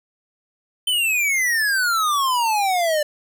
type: exponential sweep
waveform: square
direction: down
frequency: 3097 to 587.3 Hz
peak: -18 dBFS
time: 0.87-3.03 s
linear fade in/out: 5 ms
effects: none